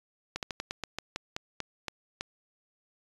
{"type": "slowing click train", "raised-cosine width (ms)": 0.2, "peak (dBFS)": -16, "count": 12, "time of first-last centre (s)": [0.36, 2.21], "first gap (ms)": 68, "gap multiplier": 1.17, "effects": ["resampled to 24000 Hz"]}